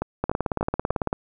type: two click trains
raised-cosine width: 1 ms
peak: -9 / -11 dBFS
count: 17 / 4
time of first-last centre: 0.24-1.129 / 0.02-0.905 s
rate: 18 / 3.39 Hz
effects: none